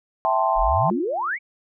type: chord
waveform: sine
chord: A minor seventh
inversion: second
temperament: equal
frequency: 659.3 / 784 / 880 / 1046.5 Hz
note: E5 / G5 / A5 / C6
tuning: 0 / 0 / 0 / 0 cents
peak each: -23 dBFS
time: 0.25-0.9 s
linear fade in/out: 0 ms
type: exponential sweep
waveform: sine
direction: up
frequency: 30 to 2349 Hz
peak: -22 dBFS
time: 0.55-1.39 s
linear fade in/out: 50 ms
type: tone with exponential decay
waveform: sine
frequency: 352.3 Hz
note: F4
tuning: 15 cents sharp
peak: -21 dBFS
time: 0.91-1.37 s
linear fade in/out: 2 ms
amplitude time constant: 99 ms
effects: none